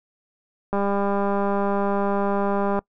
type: click train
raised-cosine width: 1 ms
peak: -11 dBFS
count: 413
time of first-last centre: 0.73-2.79 s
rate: 200 Hz
effects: noise-tail reverb RT60 0.1 s tail -24 dB re dry